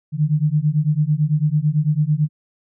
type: beating tone pair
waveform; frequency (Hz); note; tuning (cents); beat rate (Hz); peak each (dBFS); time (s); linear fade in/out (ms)
sine; 146.83 / 155.83; D3 / D#3; 0 / +3; 9; -18; 0.12-2.29; 50
effects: none